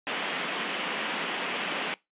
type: band-pass noise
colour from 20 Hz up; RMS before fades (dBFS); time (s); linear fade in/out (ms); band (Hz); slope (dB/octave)
white; -32; 0.07-1.94; 0; 170 to 3300; 48
effects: noise-tail reverb RT60 0.2 s tail -22 dB re dry + resampled to 8000 Hz